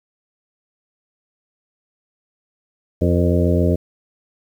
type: harmonic tone with a mistuned harmonic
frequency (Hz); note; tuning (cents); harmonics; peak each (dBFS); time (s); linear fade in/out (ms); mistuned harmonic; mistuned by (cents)
87.31; F2; 0; 1 / 2 / 3 / 4 / 5 / 6 / 7; -17 / -20 / -22 / -23 / -24 / -25 / -25; 3.01-3.76; 10; 5; +53
effects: 8-bit